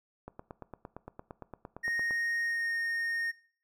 click train, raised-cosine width 1 ms, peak -28 dBFS, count 17, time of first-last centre 0.28-2.109 s, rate 8.75 Hz
triangle tone with pitch glide, 1860 to 1846.1 Hz, A#6 to A#6, -4 to -17 cents, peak -28 dBFS, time 1.83-3.32 s, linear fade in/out 20 ms, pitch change -13 cents, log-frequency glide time 2.43-2.75 s
effects noise-tail reverb RT60 0.5 s tail -19 dB re dry

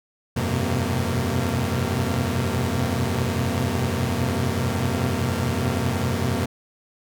sawtooth tone cluster, 86.2 / 97.1 / 125.1 / 130 / 229.4 Hz, F2 / G2 / B2 / C3 / A#3, -22 / -16 / +23 / -11 / -28 cents, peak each -24 dBFS, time 0.36-6.46 s, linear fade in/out 10 ms, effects none

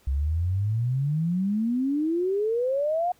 sine exponential sweep, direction up, 65.1 to 731 Hz, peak -22 dBFS, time 0.07-3.12 s, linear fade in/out 5 ms, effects pink hiss -61 dBFS RMS until 3.19 s

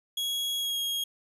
40% pulse tone with pitch glide, 3322 to 3274 Hz, G#7 to G#7, 0 to -25 cents, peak -27 dBFS, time 0.17-1.04 s, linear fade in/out 5 ms, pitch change -25 cents, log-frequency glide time 0.58-0.79 s, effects none

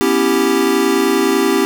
square chord, C# half-diminished seventh, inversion third, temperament equal with one note detuned, 246.9 / 277.2 / 328.7 / 392 Hz, B3 / C#4 / E4 / G4, 0 / 0 / -5 / 0 cents, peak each -21 / -19 / -19 / -16 dBFS, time 0.01-1.65 s, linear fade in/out 0 ms, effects none

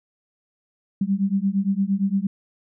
sine beating tone pair, 192.1 / 200.8 Hz, G3 / G3, -35 / +42 cents, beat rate 8.7 Hz, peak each -22 dBFS, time 1.01-2.27 s, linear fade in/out 5 ms, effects none

